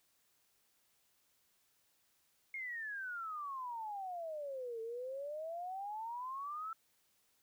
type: exponential two-way sweep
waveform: sine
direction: down then up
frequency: 2171 to 444.6 to 1339 Hz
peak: -40 dBFS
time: 2.54-6.73 s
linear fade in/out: 2 ms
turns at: 4.81 s
effects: white hiss -75 dBFS RMS until 7.42 s